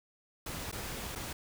pink noise with dropouts, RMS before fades -40 dBFS, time 0.46-1.33 s, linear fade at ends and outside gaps 5 ms, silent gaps 0.716-0.725 / 1.153-1.157 s, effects none

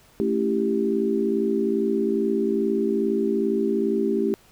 sine chord, A dominant seventh, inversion none, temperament equal, 220 / 277.2 / 329.6 / 392 Hz, A3 / C#4 / E4 / G4, 0 / 0 / 0 / 0 cents, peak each -25 / -29 / -27 / -23 dBFS, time 0.2-4.34 s, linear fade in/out 0 ms, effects pink hiss -55 dBFS RMS until 4.51 s

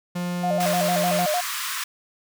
45% pulse tone, 176.7 Hz, F3, 21 cents sharp, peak -25 dBFS, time 0.15-1.26 s, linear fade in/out 10 ms
sine tone with vibrato, 659.3 Hz, E5, in tune, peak -21 dBFS, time 0.43-1.41 s, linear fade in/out 10 ms, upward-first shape square, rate 6.6 Hz, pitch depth 140 cents each way
pink high-pass noise, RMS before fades -29 dBFS, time 0.6-1.84 s, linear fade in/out 5 ms, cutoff 1000 Hz, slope 96 dB/octave
effects none

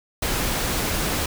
pink noise, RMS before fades -24 dBFS, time 0.22-1.26 s, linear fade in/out 5 ms, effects none

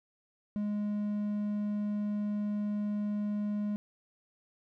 triangle tone, 207.7 Hz, G#3, in tune, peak -28 dBFS, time 0.56-3.76 s, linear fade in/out 0 ms, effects none

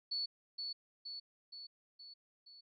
sine tone with echo, 4435 Hz, C#8, in tune, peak -35 dBFS, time 0.11-0.26 s, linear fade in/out 10 ms, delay 470 ms, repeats 5, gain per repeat -4 dB, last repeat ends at 2.61 s, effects none

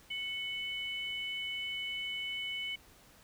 sine tone pair together, 2211 / 2999 Hz, C#7 / F#7, -5 / +23 cents, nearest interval perfect fourth, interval 528 cents, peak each -38 / -37 dBFS, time 0.1-2.76 s, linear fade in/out 10 ms, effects tanh soft clip ceiling -28 dBFS + pink hiss -60 dBFS RMS until 3.23 s

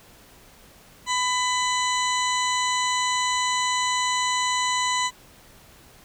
harmonic tone, 1000 Hz, B5, 21 cents sharp, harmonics 1 / 2 / 3 / 4 / 6 / 7 / 8, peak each -24 / -28 / -32 / -30 / -35 / -32 / -36 dBFS, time 1.06-5.11 s, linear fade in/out 50 ms, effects pink hiss -51 dBFS RMS until 6.04 s

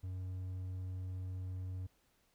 triangle tone, 92.5 Hz, F#2, in tune, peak -37 dBFS, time 0.03-1.87 s, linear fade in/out 10 ms, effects pink hiss -74 dBFS RMS until 2.34 s

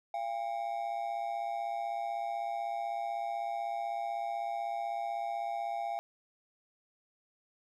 triangle ring-modulated tone, 745 Hz, F#5, 12 cents sharp, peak -28 dBFS, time 0.14-5.99 s, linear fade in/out 0 ms, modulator 58 Hz, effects none

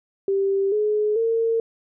sine tone with pitch steps, 392 / 422.6 / 455.5 Hz, G4 / G#4 / A#4, 0 / +30 / -40 cents, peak -18 dBFS, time 0.28-1.6 s, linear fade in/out 2 ms, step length 440 ms, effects none

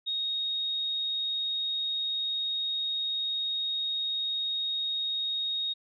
sine tone, 3739 Hz, A#7, 4 cents sharp, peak -28 dBFS, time 0.06-5.74 s, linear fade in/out 20 ms, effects none

